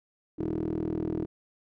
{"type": "tone with band-pass filter", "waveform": "15% pulse", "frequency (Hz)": 40.29, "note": "E1", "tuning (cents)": -39, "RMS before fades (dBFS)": -31, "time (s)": [0.38, 1.26], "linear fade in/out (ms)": 20, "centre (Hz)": 300, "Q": 9.5, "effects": []}